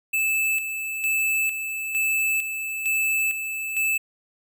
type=tone with tremolo; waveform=square; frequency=2626 Hz; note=E7; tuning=7 cents flat; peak=-21 dBFS; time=0.13-3.98 s; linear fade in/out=10 ms; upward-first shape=square; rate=1.1 Hz; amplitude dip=55%; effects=none